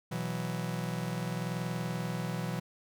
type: chord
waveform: 45% pulse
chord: B suspended fourth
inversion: none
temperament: just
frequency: 123.47 / 164.63 / 185.21 Hz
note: B2 / E3 / F#3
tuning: 0 / -2 / +2 cents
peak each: -38 / -36 / -38 dBFS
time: 0.11-2.6 s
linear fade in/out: 10 ms
effects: none